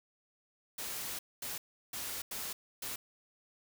white noise bursts at uneven times, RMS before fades -40 dBFS, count 5, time 0.78-1.19 / 1.42-1.58 / 1.93-2.22 / 2.31-2.53 / 2.82-2.96 s, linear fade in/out 5 ms, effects none

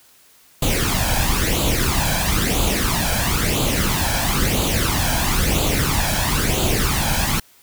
pink noise with flanger, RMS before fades -19 dBFS, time 0.62-7.4 s, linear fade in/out 5 ms, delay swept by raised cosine 0.27 to 1.27 ms, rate 1 Hz, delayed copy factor +0.65, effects white hiss -52 dBFS RMS until 7.62 s

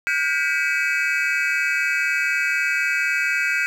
triangle tone cluster, 1437 / 1581 / 1972 / 2274 / 2568 Hz, F6 / G6 / B6 / C#7 / E7, +49 / +14 / -3 / +44 / -46 cents, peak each -24 / -23 / -26 / -23 / -24 dBFS, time 0.07-3.66 s, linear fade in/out 0 ms, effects none

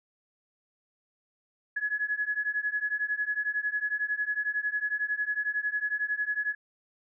sine beating tone pair, 1685 / 1696 Hz, G#6 / G#6, +25 / +36 cents, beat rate 11 Hz, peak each -31 / -30 dBFS, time 1.76-6.55 s, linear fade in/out 10 ms, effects none

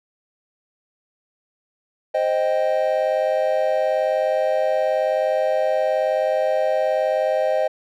triangle chord, C minor, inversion none, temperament equal, 523.3 / 622.3 / 784 Hz, C5 / Eb5 / G5, 0 / 0 / 0 cents, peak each -20 / -18 / -24 dBFS, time 2.14-7.68 s, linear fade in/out 10 ms, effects none

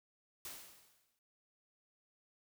white noise with exponential decay, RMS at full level -45 dBFS, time 0.45-1.19 s, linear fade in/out 1 ms, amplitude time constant 160 ms, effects none

